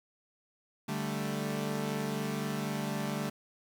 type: chord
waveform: sawtooth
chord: D suspended fourth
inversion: none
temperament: equal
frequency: 146.83 / 196 / 220 Hz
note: D3 / G3 / A3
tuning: 0 / 0 / 0 cents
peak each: -33 / -33 / -32 dBFS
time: 0.88-3.3 s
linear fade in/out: 10 ms
effects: 9-bit